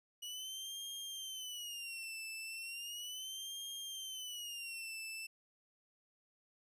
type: tone with vibrato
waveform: sawtooth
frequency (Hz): 2915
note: F#7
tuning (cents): -26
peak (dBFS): -40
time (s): 0.22-5.27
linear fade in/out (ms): 10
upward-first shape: sine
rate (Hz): 0.36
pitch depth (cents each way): 170
effects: resampled to 32000 Hz + 13-bit